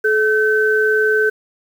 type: tone pair together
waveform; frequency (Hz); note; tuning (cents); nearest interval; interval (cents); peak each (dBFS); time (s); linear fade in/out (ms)
sine; 430.5 / 1533; A4 / G6; -38 / -39; octave + minor seventh; 2199; -15; 0.04-1.3; 10
effects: 7-bit